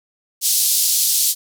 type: band-pass noise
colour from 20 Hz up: white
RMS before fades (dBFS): -17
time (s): 0.41-1.35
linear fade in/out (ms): 50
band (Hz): 3900 to 14000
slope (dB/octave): 24
effects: none